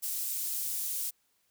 pink high-pass noise, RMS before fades -34 dBFS, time 0.02-1.11 s, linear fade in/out 20 ms, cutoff 10000 Hz, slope 12 dB/octave, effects white hiss -73 dBFS RMS until 1.5 s

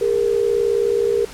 sine tone pair together, 406.3 / 465.5 Hz, G#4 / A#4, -38 / -2 cents, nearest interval major second, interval 236 cents, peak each -18 dBFS, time 0.01-1.25 s, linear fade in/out 5 ms, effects pink hiss -38 dBFS RMS until 1.33 s + low-pass 11000 Hz 12 dB/octave

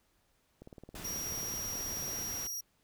click train, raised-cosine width 2 ms, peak -35 dBFS, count 30, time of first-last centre 0.62-2.188 s, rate 18.5 Hz
pink noise, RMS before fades -45 dBFS, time 0.95-2.47 s, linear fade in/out 2 ms
sawtooth tone, 5690 Hz, F8, 31 cents sharp, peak -34 dBFS, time 1.04-2.61 s, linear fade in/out 10 ms
effects pink hiss -73 dBFS RMS until 2.83 s

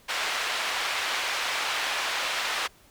white band-pass noise, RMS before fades -29 dBFS, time 0.08-2.68 s, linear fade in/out 20 ms, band 720 to 3100 Hz, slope 12 dB/octave, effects pink hiss -57 dBFS RMS until 2.9 s

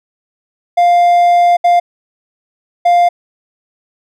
triangle tone bursts at uneven times, 700 Hz, F5, 4 cents sharp, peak -4 dBFS, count 3, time 0.77-1.57 / 1.64-1.8 / 2.85-3.09 s, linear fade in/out 10 ms, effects none

